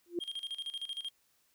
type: tone with exponential growth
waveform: sine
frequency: 346.7 Hz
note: F4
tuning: 13 cents flat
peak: -27 dBFS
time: 0.06-0.19 s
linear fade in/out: 2 ms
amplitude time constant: 27 ms
type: tone with tremolo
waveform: triangle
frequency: 3221 Hz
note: G7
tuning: 46 cents sharp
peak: -34 dBFS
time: 0.2-1.1 s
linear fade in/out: 20 ms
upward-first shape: square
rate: 13 Hz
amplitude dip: 80%
effects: white hiss -72 dBFS RMS until 1.54 s